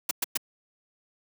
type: noise bursts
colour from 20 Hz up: white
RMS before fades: -26 dBFS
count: 3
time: 0.09-0.373 s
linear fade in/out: 5 ms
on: 21 ms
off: 110 ms
effects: high-pass 200 Hz 12 dB/octave